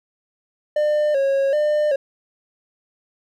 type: tone with vibrato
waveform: triangle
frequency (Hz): 573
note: D5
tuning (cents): -43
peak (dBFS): -14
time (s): 0.76-1.96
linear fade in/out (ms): 5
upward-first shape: square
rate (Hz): 1.3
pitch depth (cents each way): 80
effects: none